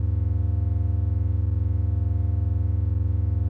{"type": "tone pair together", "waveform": "triangle", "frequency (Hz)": [77.47, 99.7], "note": ["D#2", "G2"], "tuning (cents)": [-7, 30], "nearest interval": "major third", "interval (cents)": 437, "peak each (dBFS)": -21, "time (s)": [0, 3.49], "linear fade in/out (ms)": 5, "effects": []}